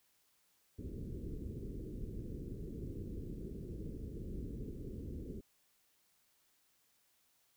pink low-pass noise, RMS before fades -44 dBFS, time 0.78-5.41 s, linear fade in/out 10 ms, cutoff 440 Hz, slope 48 dB/octave, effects white hiss -74 dBFS RMS until 7.56 s

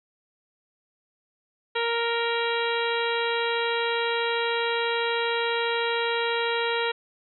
harmonic tone with a mistuned harmonic, 466.2 Hz, A#4, in tune, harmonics 1 / 2 / 3 / 4 / 5 / 6 / 7 / 8, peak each -27 / -30 / -32 / -33 / -34 / -35 / -35 / -36 dBFS, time 1.75-6.92 s, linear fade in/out 10 ms, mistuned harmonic 8, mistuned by +64 cents, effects none

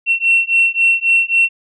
sine beating tone pair, 2714 / 2717.7 Hz, E7 / F7, +50 / -48 cents, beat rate 3.7 Hz, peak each -13 dBFS, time 0.06-1.49 s, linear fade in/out 50 ms, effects tanh soft clip ceiling -4 dBFS

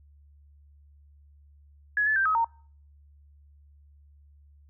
sine tone with pitch steps, 1684 / 1733 / 1571 / 1273 / 920 Hz, G#6 / A6 / G6 / D#6 / A#5, +24 / -27 / +3 / +39 / -23 cents, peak -21 dBFS, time 1.97-2.445 s, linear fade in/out 2 ms, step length 95 ms, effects noise-tail reverb RT60 0.5 s tail -26 dB re dry + added 72 Hz sine -53 dBFS peak until 4.69 s

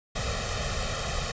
pink noise with comb filter, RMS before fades -30 dBFS, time 0.15-1.32 s, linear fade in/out 10 ms, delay 1.6 ms, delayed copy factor +0.95, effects resampled to 16000 Hz

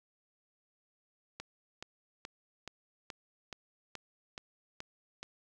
click train, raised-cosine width 0.2 ms, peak -24 dBFS, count 10, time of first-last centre 1.4-5.23 s, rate 2.35 Hz, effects none

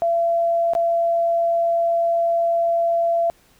sine tone with dropouts, 677 Hz, E5, 46 cents sharp, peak -16 dBFS, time 0.02-3.3 s, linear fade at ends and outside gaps 0 ms, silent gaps 0.735-0.751 s, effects pink hiss -56 dBFS RMS until 3.59 s

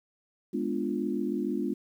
sine chord, G# diminished seventh, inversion none, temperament equal, 207.7 / 246.9 / 293.7 / 349.2 Hz, G#3 / B3 / D4 / F4, 0 / 0 / 0 / 0 cents, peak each -33 dBFS, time 0.53-1.74 s, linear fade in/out 10 ms, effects 10-bit

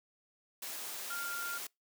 sine tone in noise, 1396.9 Hz, F6, in tune, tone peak -38 dBFS, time 1.1-1.58 s, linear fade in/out 5 ms, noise white, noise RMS -42 dBFS, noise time 0.62-1.67 s, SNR +1 dB, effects noise-tail reverb RT60 0.2 s tail -26 dB re dry + high-pass 300 Hz 12 dB/octave

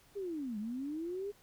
sine linear two-way sweep, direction down then up, 415.3 to 202.3 to 415.3 Hz, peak -36 dBFS, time 0.15-1.32 s, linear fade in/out 20 ms, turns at 0.58 s, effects pink hiss -64 dBFS RMS until 1.42 s

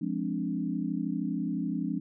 sine chord, D half-diminished seventh, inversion first, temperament equal, 174.61 / 207.7 / 261.6 / 293.7 Hz, F3 / Ab3 / C4 / D4, 0 / 0 / 0 / 0 cents, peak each -34 dBFS, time 0.01-2 s, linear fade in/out 10 ms, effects none

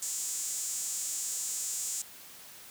sawtooth tone with high-pass filter, 252.7 Hz, B3, 40 cents sharp, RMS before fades -35 dBFS, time 0.02-2.02 s, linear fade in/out 5 ms, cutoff 7300 Hz, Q 4.4, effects white hiss -50 dBFS RMS until 2.7 s + high-pass 60 Hz 12 dB/octave

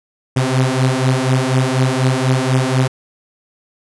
sawtooth beating tone pair, 128 / 132.1 Hz, C3 / C3, -38 / +17 cents, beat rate 4.1 Hz, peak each -12 dBFS, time 0.36-2.88 s, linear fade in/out 10 ms, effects resampled to 24000 Hz

